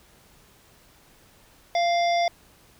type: harmonic tone with a mistuned harmonic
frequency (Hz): 698.5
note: F5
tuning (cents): 0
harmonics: 1 / 3 / 5 / 7 / 8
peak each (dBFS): -20 / -30 / -34 / -37 / -38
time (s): 1.75-2.28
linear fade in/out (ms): 2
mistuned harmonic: 1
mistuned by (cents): -24
effects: pink hiss -56 dBFS RMS until 2.79 s